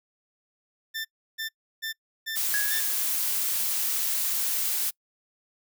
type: tone bursts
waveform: 20% pulse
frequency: 1782 Hz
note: A6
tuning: 22 cents sharp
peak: -25 dBFS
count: 5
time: 0.94-2.81 s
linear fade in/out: 20 ms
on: 110 ms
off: 330 ms
type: noise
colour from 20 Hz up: blue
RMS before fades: -27 dBFS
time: 2.35-4.91 s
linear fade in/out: 20 ms
type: tone with exponential decay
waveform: triangle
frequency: 1668 Hz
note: G#6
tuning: 7 cents sharp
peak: -22 dBFS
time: 2.54-3.19 s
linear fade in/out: 0 ms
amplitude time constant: 140 ms
effects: noise-tail reverb RT60 0.1 s tail -26 dB re dry